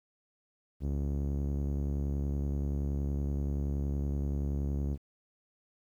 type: tone with low-pass filter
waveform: sawtooth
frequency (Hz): 70.6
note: C#2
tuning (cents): +32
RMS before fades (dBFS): -32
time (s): 0.8-4.98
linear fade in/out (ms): 50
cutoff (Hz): 330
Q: 0.84
effects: 11-bit